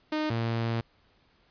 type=tone pair in turn; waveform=sawtooth; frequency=307.4 / 115.14 Hz; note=D#4 / A#2; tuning=-21 / -21 cents; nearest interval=octave + perfect fourth; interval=1700 cents; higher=first; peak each=-23 dBFS; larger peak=neither; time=0.12-0.3 / 0.3-0.81 s; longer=second; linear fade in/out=5 ms; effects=pink hiss -65 dBFS RMS until 1.5 s + resampled to 11025 Hz